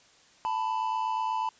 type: tone pair together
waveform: triangle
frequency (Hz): 883.8 / 992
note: A5 / B5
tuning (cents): +7 / +7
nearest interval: major second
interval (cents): 200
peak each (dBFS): -28 / -28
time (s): 0.45-1.49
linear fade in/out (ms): 0
effects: white hiss -59 dBFS RMS until 1.59 s + resampled to 16000 Hz